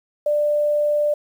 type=tone; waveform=sine; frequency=592 Hz; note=D5; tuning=14 cents sharp; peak=-16 dBFS; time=0.26-1.14 s; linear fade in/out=5 ms; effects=8-bit